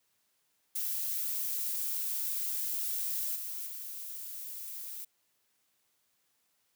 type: noise with level steps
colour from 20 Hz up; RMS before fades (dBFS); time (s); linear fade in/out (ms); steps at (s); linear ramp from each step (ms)
violet; -34 / -39 / -42; 0.75-5.05; 10; 3.35 / 3.66; 10
effects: white hiss -75 dBFS RMS until 6.75 s + high-pass 80 Hz 12 dB/octave